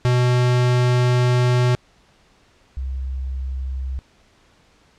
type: tone pair in turn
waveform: square / sine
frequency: 123.9 / 65.63 Hz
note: B2 / C2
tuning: +6 / +6 cents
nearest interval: major seventh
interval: 1100 cents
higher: first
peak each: -15 / -23 dBFS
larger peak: first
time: 0.05-1.75 / 2.77-3.99 s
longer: first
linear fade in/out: 0 ms
effects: pink hiss -56 dBFS RMS until 4.98 s + low-pass 6000 Hz 12 dB/octave